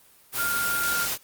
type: tone in noise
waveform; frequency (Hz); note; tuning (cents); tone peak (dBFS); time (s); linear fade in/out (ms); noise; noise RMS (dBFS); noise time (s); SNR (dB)
sine; 1400; F6; +4; -25; 0.36-1.08; 50; white; -28; 0.32-1.18; 0
effects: white hiss -56 dBFS RMS until 1.23 s + Opus 32 kbps